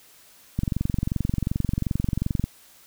click train, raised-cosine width 5 ms, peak -11 dBFS, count 43, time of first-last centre 0.59-2.44 s, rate 22.7 Hz, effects white hiss -53 dBFS RMS until 2.86 s

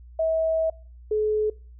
sine tone pair in turn, 645 / 427.3 Hz, E5 / G#4, -38 / +49 cents, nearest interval perfect fifth, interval 713 cents, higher first, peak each -20 dBFS, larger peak neither, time 0.19-0.7 / 1.11-1.5 s, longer first, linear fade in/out 5 ms, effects noise-tail reverb RT60 0.4 s tail -24 dB re dry + added 60 Hz sine -43 dBFS peak until 1.79 s

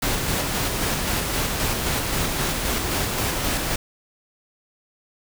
pink noise with tremolo, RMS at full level -23 dBFS, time 0.02-3.76 s, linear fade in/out 5 ms, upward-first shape square, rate 3.8 Hz, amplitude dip 25%, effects none

